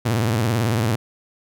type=tone with vibrato; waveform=sawtooth; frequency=113.2 Hz; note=A2; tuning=50 cents sharp; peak=-14 dBFS; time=0.05-0.96 s; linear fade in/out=10 ms; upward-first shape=triangle; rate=18 Hz; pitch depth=210 cents each way; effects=none